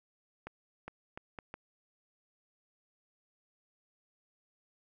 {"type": "accelerating click train", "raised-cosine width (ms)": 0.5, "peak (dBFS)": -27, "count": 5, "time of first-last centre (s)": [0.47, 1.541], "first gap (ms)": 410, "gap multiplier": 0.72, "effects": []}